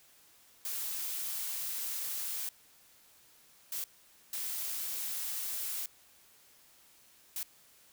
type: noise bursts at uneven times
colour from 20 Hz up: blue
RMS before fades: -37 dBFS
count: 4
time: 0.65-2.49 / 3.72-3.84 / 4.33-5.86 / 7.36-7.43 s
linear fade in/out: 2 ms
effects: white hiss -62 dBFS RMS until 7.92 s